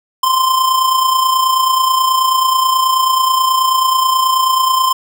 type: tone with amplitude modulation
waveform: square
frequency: 1041 Hz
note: C6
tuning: 9 cents flat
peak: -9 dBFS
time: 0.23-4.93 s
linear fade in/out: 5 ms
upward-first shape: sine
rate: 29.3 Hz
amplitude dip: 50%
effects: none